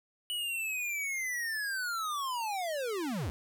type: linear sweep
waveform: square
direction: down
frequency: 2960 to 63.4 Hz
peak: -33 dBFS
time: 0.3-3.3 s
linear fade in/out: 0 ms
effects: none